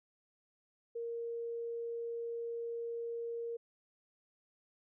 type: tone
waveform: sine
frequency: 466.2 Hz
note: A#4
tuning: in tune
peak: -37 dBFS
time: 0.95-3.57 s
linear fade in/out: 10 ms
effects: none